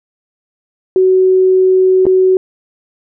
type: tone with dropouts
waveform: sine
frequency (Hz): 374.1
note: F#4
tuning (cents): +19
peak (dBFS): -6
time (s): 0.96-2.37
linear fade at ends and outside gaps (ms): 1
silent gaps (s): 2.055-2.066
effects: none